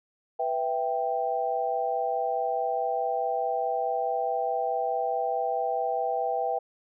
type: chord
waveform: sine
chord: E minor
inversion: second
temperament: equal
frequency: 493.9 / 659.3 / 784 Hz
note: B4 / E5 / G5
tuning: 0 / 0 / 0 cents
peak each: -31 / -30 / -28 dBFS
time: 0.39-6.59 s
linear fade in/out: 10 ms
effects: none